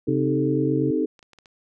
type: chord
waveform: sine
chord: A half-diminished seventh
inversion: first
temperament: equal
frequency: 261.6 / 311.1 / 392 / 440 Hz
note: C4 / Eb4 / G4 / A4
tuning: 0 / 0 / 0 / 0 cents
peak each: -26 / -23 / -29 / -26 dBFS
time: 0.07-1.06 s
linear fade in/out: 10 ms
type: tone with pitch glide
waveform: sine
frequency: 135.1 to 136.28 Hz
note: C#3 to C#3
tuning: -44 to -29 cents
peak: -25 dBFS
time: 0.08-0.91 s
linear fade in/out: 5 ms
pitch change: +15 cents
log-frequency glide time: 0.21-0.33 s
type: clicks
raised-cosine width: 0.2 ms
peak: -32 dBFS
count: 5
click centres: 1.192 / 1.228 / 1.333 / 1.387 / 1.458 s
effects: none